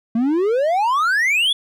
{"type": "exponential sweep", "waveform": "triangle", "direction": "up", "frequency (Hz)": [220, 3500], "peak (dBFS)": -13, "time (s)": [0.15, 1.53], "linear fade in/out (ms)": 5, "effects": []}